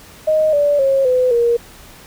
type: tone with pitch steps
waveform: sine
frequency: 622.3 / 580.6 / 541.7 / 505.5 / 471.6 Hz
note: D#5 / D5 / C#5 / B4 / A#4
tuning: 0 / -20 / -40 / +40 / +20 cents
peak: -11 dBFS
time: 0.27-1.57 s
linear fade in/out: 10 ms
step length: 260 ms
effects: pink hiss -41 dBFS RMS until 2.06 s